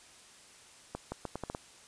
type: accelerating click train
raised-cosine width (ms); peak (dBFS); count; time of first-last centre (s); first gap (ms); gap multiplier
1; -22; 7; 0.95-1.549; 170; 0.78
effects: white hiss -56 dBFS RMS until 1.87 s + resampled to 22050 Hz